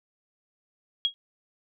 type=tone with exponential decay; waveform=sine; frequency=3294 Hz; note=G#7; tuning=15 cents flat; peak=-17 dBFS; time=1.05-1.14 s; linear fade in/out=0 ms; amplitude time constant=19 ms; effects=none